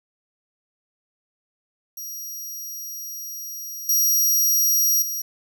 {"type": "tone with level steps", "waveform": "15% pulse", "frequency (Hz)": 5720, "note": "F8", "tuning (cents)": 41, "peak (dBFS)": [-26, -11, -20], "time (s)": [1.97, 5.22], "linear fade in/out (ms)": 5, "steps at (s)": [3.89, 5.02], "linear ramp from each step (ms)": 2, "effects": []}